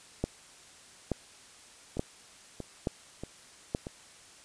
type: two click trains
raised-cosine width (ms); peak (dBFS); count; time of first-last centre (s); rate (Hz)
2; -24 / -15; 4 / 5; 1.97-3.869 / 0.24-3.749; 1.58 / 1.14
effects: white hiss -54 dBFS RMS until 4.44 s + resampled to 22050 Hz